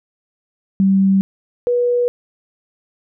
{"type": "tone pair in turn", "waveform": "sine", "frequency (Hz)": [193.5, 486.2], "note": ["G3", "B4"], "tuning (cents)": [-22, -27], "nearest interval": "octave + major third", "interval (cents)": 1595, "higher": "second", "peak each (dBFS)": [-10, -13], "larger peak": "first", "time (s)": [[0.8, 1.21], [1.67, 2.08]], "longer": "neither", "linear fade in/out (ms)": 0, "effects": []}